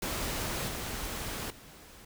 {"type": "noise with level steps", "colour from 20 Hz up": "pink", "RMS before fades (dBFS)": [-34, -37, -52], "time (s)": [0.02, 2.05], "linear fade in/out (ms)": 5, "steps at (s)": [0.68, 1.5], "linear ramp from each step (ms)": 5, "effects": []}